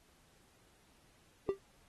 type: tone with exponential decay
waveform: triangle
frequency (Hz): 392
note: G4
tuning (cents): 0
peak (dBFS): -23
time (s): 1.49-1.59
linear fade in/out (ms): 0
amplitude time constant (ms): 21
effects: pink hiss -68 dBFS RMS until 1.88 s + AAC 32 kbps